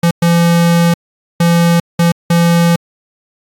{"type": "tone bursts at uneven times", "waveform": "square", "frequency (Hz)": 170.2, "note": "F3", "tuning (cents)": -44, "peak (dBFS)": -8, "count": 5, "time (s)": [[0.03, 0.11], [0.22, 0.94], [1.4, 1.8], [1.99, 2.12], [2.3, 2.76]], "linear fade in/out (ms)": 5, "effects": ["AAC 64 kbps"]}